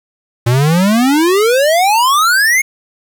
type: exponential sweep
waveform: square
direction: up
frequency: 115.2 to 2201 Hz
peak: -9 dBFS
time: 0.46-2.62 s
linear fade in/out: 10 ms
effects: 7-bit